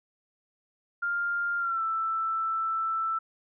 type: tone with pitch glide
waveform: sine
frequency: 1400 to 1326 Hz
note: F6 to E6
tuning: +4 to +10 cents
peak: -26 dBFS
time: 1.02-3.19 s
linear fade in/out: 10 ms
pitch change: -94 cents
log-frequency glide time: 1.58-1.83 s
effects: none